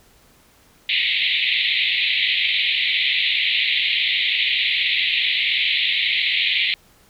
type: band-pass noise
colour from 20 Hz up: pink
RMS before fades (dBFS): -20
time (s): 0.89-6.74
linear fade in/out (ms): 0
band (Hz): 2000 to 4000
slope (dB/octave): 96
effects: pink hiss -54 dBFS RMS until 7.09 s